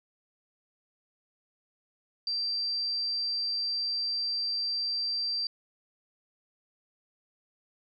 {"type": "tone", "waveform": "sine", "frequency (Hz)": 4699, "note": "D8", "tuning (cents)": 0, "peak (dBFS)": -28, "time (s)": [2.27, 5.47], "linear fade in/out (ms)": 2, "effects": []}